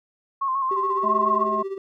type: tone with vibrato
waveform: sine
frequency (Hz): 1069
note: C6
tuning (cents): +37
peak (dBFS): -21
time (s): 0.41-1.45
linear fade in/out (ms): 10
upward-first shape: square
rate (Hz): 7.1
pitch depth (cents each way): 41
type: tone with tremolo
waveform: triangle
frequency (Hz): 389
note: G4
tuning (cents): -13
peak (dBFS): -23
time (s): 0.71-1.78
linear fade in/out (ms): 2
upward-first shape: sine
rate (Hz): 16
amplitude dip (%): 70
type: harmonic tone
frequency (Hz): 214.2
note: A3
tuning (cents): -46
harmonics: 1 / 3 / 5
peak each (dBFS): -31 / -29 / -22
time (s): 1.03-1.63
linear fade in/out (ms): 10
effects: none